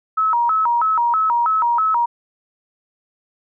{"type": "tone with vibrato", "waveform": "sine", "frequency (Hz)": 1107, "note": "C#6", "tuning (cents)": -3, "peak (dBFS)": -14, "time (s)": [0.17, 2.06], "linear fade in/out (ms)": 10, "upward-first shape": "square", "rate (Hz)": 3.1, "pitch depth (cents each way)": 270, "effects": []}